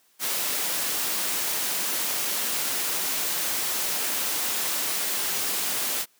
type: noise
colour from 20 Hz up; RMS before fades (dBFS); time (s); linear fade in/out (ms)
white; -27; 0.19-6.06; 50
effects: white hiss -63 dBFS RMS until 6.19 s + high-pass 200 Hz 12 dB/octave